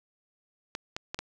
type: clicks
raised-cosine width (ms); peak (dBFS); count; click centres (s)
0.2; -16; 4; 0.751 / 0.965 / 1.145 / 1.19
effects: none